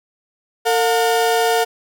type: tone pair together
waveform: 35% pulse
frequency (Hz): 454.2 / 716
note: A#4 / F5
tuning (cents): -45 / +43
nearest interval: minor sixth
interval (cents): 788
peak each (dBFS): -15 / -16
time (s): 0.65-1.65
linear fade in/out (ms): 20
effects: none